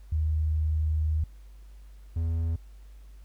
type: tone pair in turn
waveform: sine / triangle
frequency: 77.78 / 82.41 Hz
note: D#2 / E2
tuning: 0 / 0 cents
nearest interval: minor second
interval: 100 cents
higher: second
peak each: -23 / -23 dBFS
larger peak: neither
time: 0.12-1.24 / 2.16-2.56 s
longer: first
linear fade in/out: 5 ms
effects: added 50 Hz sine -45 dBFS peak until 3.24 s + pink hiss -65 dBFS RMS until 3.24 s